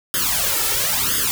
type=noise with flanger; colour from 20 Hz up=white; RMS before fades=-20 dBFS; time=0.14-1.31 s; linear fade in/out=0 ms; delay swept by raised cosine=0.6 to 2.3 ms; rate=0.98 Hz; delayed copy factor=+1; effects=none